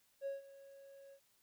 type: tone with ADSR envelope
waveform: triangle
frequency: 551 Hz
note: C#5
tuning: 11 cents flat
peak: -34 dBFS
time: 0.21-1.2 s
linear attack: 53 ms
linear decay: 150 ms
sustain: -19 dB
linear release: 71 ms
effects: tanh soft clip ceiling -33 dBFS + white hiss -74 dBFS RMS until 1.42 s